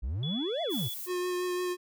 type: exponential two-way sweep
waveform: triangle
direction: up then down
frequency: 52.9 to 716 to 99.2 Hz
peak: -28 dBFS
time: 0.02-0.89 s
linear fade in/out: 20 ms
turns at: 0.62 s
type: tone with tremolo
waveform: sine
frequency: 3413 Hz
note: G#7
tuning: 47 cents sharp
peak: -34 dBFS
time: 0.23-0.94 s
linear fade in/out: 2 ms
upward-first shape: triangle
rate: 2.4 Hz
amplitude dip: 40%
type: noise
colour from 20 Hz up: violet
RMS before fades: -39 dBFS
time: 0.69-1.1 s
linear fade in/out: 50 ms
type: tone with vibrato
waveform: square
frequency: 360 Hz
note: F#4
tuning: 47 cents flat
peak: -30 dBFS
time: 1.06-1.77 s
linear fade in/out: 50 ms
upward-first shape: triangle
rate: 5.8 Hz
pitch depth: 17 cents each way
effects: none